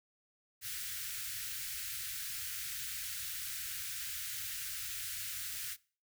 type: band-stop noise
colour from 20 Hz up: white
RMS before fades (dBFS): -41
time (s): 0.61-5.77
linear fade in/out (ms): 50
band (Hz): 130 to 1400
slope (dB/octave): 48
effects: noise-tail reverb RT60 0.4 s tail -22 dB re dry